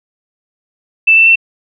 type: tone with pitch steps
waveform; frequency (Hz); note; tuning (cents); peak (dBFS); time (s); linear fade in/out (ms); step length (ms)
sine; 2648 / 2670 / 2691; E7 / E7 / E7; +7 / +22 / +35; -4; 1.07-1.358; 10; 96
effects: none